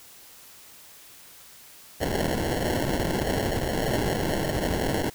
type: noise with sample-and-hold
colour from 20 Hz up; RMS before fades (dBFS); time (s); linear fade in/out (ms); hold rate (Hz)
white; -26; 2-5.1; 10; 1225
effects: white hiss -49 dBFS RMS until 5.14 s